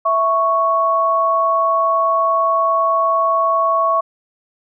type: tone pair together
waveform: sine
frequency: 659.3 / 1108.8 Hz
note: E5 / C#6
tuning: 0 / 0 cents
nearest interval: major sixth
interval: 900 cents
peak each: -18 / -14 dBFS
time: 0.05-4.01 s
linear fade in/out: 10 ms
effects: none